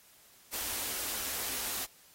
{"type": "band-stop noise", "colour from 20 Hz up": "white", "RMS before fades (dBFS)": -36, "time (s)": [0.52, 1.86], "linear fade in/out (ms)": 20, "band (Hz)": [110, 190], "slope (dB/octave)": 96, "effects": ["white hiss -60 dBFS RMS until 2.14 s", "AAC 48 kbps"]}